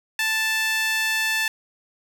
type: tone with high-pass filter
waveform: sawtooth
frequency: 880 Hz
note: A5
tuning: in tune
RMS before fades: -23 dBFS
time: 0.19-1.48 s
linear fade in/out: 2 ms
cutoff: 2000 Hz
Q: 2.1
effects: 8-bit